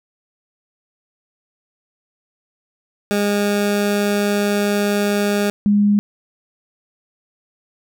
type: tone pair in turn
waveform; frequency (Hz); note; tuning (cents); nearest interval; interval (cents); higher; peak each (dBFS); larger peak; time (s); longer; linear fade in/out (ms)
20% pulse / sine; 204.5 / 205.3; G#3 / G#3; -26 / -20; unison; 6; second; -11; neither; 3.11-5.5 / 5.66-5.99; first; 0
effects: none